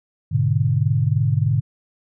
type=chord; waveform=sine; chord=G# diminished; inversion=none; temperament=equal; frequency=103.83 / 123.47 / 146.83 Hz; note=G#2 / B2 / D3; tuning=0 / 0 / 0 cents; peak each=-20 dBFS; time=0.31-1.61 s; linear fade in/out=20 ms; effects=none